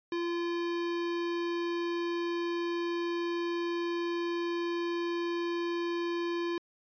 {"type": "tone", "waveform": "square", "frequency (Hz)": 343.3, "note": "F4", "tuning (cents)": -30, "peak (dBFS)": -31, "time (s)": [0.12, 6.58], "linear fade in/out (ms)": 2, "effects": ["resampled to 11025 Hz"]}